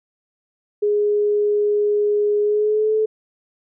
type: tone with pitch glide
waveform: sine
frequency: 415.3 to 434.2 Hz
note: G#4 to A4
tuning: 0 to -23 cents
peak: -15 dBFS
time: 0.82-3.06 s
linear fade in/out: 10 ms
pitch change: +77 cents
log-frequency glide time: 2.42-2.94 s
effects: none